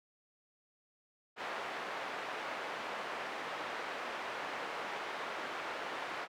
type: band-pass noise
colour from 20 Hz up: pink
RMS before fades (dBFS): -41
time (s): 1.36-6.28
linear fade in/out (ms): 50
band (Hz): 580 to 2200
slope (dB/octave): 12
effects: none